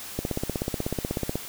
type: click train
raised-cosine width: 2 ms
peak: -13 dBFS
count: 20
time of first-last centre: 0.19-1.356 s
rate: 16.3 Hz
effects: white hiss -39 dBFS RMS until 1.48 s